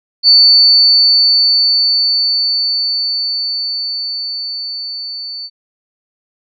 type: tone with level ramp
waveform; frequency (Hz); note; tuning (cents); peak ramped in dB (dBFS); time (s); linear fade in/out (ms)
sine; 4500; C#8; +25; -3 to -23; 0.23-5.5; 50
effects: none